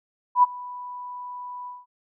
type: tone with ADSR envelope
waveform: sine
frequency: 987.8 Hz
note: B5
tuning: in tune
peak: -10 dBFS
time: 0.35-1.86 s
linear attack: 81 ms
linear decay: 22 ms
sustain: -23 dB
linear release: 190 ms
effects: none